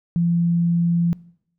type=tone; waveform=sine; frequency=170.7 Hz; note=F3; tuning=39 cents flat; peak=-16 dBFS; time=0.16-1.13 s; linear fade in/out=0 ms; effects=noise-tail reverb RT60 0.7 s tail -22 dB re dry